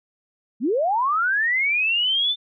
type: linear sweep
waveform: sine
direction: up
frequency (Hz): 196 to 3576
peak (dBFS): -18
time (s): 0.6-2.36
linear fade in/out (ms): 50
effects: none